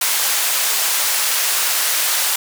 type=band-pass noise; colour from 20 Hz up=white; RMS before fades=-18 dBFS; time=0.01-2.36 s; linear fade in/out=5 ms; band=700 to 16000 Hz; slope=12 dB/octave; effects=none